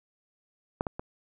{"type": "clicks", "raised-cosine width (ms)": 1, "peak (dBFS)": [-13, -17, -21], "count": 3, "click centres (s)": [0.809, 0.868, 0.995], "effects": []}